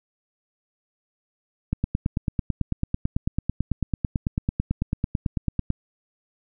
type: click train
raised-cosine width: 5 ms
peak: -10 dBFS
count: 37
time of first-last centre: 1.73-5.704 s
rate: 9.06 Hz
effects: none